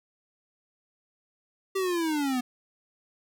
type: linear sweep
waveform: square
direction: down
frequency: 391.3 to 243.8 Hz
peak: -26 dBFS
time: 1.75-2.41 s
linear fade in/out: 10 ms
effects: none